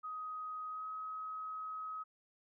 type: tone with pitch glide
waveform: sine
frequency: 1256 to 1271.3 Hz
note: D#6 to D#6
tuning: +16 to +37 cents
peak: -40 dBFS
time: 0.03-2.04 s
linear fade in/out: 20 ms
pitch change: +21 cents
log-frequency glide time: 0.69-0.86 s
effects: none